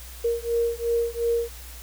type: beating tone pair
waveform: sine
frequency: 466.2 / 469 Hz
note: A#4 / A#4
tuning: 0 / +11 cents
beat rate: 2.8 Hz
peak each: -25 dBFS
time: 0.24-1.49 s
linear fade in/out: 10 ms
effects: added 60 Hz sine -40 dBFS peak until 1.82 s + white hiss -44 dBFS RMS until 1.82 s